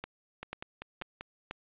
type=two click trains; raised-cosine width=0.3 ms; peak=-23 / -21 dBFS; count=5 / 4; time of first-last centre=0.43-1.21 / 0.04-1.511 s; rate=5.13 / 2.04 Hz; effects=resampled to 8000 Hz + 10-bit

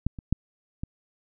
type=clicks; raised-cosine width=5 ms; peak=-12 / -25 / -9 / -19 dBFS; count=4; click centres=0.066 / 0.188 / 0.326 / 0.835 s; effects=none

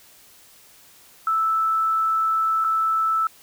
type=tone with dropouts; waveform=sine; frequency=1316 Hz; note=E6; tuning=3 cents flat; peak=-18 dBFS; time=1.27-3.27 s; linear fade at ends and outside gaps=2 ms; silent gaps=2.642-2.646 s; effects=white hiss -51 dBFS RMS until 3.42 s

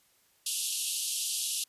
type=band-pass noise; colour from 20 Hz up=white; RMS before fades=-33 dBFS; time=0.46-1.64 s; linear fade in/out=5 ms; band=2700 to 12000 Hz; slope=96 dB/octave; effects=white hiss -67 dBFS RMS until 1.68 s + resampled to 32000 Hz

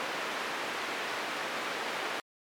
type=band-pass noise; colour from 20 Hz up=white; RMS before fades=-35 dBFS; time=0-2.2 s; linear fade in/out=0 ms; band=300 to 2100 Hz; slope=12 dB/octave; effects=MP3 96 kbps

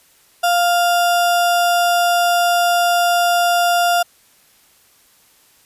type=tone with sample-and-hold; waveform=sine; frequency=698.5 Hz; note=F5; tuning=in tune; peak=-12 dBFS; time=0.43-4.03 s; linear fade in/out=10 ms; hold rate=2100 Hz; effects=white hiss -53 dBFS RMS until 5.65 s + resampled to 32000 Hz

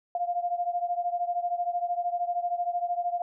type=beating tone pair; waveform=sine; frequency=698.5 / 711.5 Hz; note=F5 / F5; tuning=0 / +32 cents; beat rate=13 Hz; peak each=-28 / -31 dBFS; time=0.15-3.22 s; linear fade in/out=2 ms; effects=none

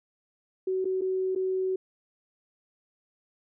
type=tone with dropouts; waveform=sine; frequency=375.7 Hz; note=F#4; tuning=26 cents sharp; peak=-25 dBFS; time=0.67-1.76 s; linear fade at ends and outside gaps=5 ms; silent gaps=0.846-0.853 / 1.011-1.017 / 1.351-1.359 s; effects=none

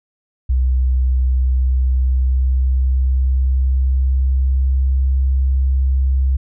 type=tone with pitch glide; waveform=sine; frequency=63.8 to 66.09 Hz; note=C2 to C2; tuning=-43 to +18 cents; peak=-12 dBFS; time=0.49-6.37 s; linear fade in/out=10 ms; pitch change=+61 cents; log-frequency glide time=1.24-5.07 s; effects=none

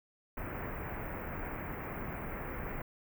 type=band-stop noise; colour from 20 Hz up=pink; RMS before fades=-40 dBFS; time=0.37-2.82 s; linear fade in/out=5 ms; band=2300 to 16000 Hz; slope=48 dB/octave; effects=none

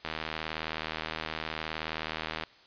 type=click train; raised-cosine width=0.3 ms; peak=-17 dBFS; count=190; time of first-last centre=0.05-2.436 s; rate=79.2 Hz; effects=white hiss -57 dBFS RMS until 2.66 s + resampled to 11025 Hz

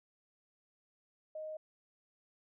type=tone; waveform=sine; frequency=622.3 Hz; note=D#5; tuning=in tune; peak=-40 dBFS; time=1.35-1.57 s; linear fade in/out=5 ms; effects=none

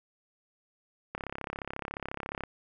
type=click train; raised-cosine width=0.5 ms; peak=-20 dBFS; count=45; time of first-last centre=1.15-2.437 s; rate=34.2 Hz; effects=none

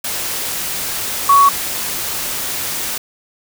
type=tone in noise; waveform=sine; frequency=1119 Hz; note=C#6; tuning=16 cents sharp; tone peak=-6 dBFS; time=1.29-1.49 s; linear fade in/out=5 ms; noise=white; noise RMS=-22 dBFS; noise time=0.04-2.98 s; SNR=+13 dB; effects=none

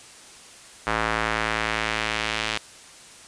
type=tone with band-pass filter sweep; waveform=square; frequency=54.9 Hz; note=A1; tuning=3 cents flat; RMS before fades=-26 dBFS; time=0.87-2.58 s; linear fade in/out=0 ms; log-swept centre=1400 to 3000 Hz; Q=1.2; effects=white hiss -46 dBFS RMS until 3.27 s + resampled to 22050 Hz

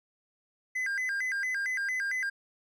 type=tone with vibrato; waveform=triangle; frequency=1800 Hz; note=A6; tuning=39 cents sharp; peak=-27 dBFS; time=0.75-2.3 s; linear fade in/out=10 ms; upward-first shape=square; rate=4.4 Hz; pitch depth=200 cents each way; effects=none

